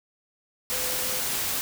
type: tone in noise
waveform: sine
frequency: 507 Hz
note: B4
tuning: 45 cents sharp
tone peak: -38 dBFS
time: 0.72-1.2 s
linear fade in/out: 0 ms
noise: white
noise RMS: -28 dBFS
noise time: 0.7-1.61 s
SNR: -13 dB
effects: none